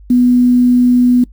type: tone with quantisation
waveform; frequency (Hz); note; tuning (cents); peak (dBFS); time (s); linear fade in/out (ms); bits
sine; 246.9; B3; 0; -6; 0.1-1.24; 5; 6
effects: noise-tail reverb RT60 0.1 s tail -21 dB re dry + added 50 Hz sine -35 dBFS peak until 1.32 s